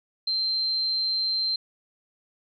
sine tone, 4133 Hz, C8, 22 cents flat, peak -23 dBFS, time 0.27-1.56 s, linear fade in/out 5 ms, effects none

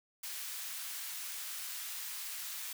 white high-pass noise, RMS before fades -42 dBFS, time 0.23-2.73 s, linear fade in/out 5 ms, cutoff 1300 Hz, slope 12 dB/octave, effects none

